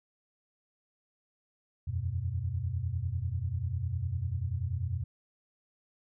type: chord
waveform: sine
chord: E suspended second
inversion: none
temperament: equal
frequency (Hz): 82.41 / 92.5 / 123.47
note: E2 / F#2 / B2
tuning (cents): 0 / 0 / 0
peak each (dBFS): -36 / -33 / -35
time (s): 1.87-5.04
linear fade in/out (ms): 10
effects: none